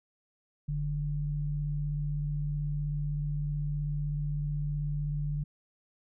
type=tone pair together; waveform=sine; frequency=43.65 / 146.83 Hz; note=F1 / D3; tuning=0 / 0 cents; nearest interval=octave + major sixth; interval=2100 cents; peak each=-35 / -30 dBFS; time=0.68-5.44 s; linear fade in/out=10 ms; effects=none